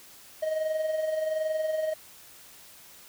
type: tone with amplitude modulation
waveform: triangle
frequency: 627 Hz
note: D#5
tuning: 13 cents sharp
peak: -22 dBFS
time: 0.42-1.94 s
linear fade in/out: 10 ms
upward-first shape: sine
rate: 21.3 Hz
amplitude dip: 50%
effects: white hiss -51 dBFS RMS until 3.08 s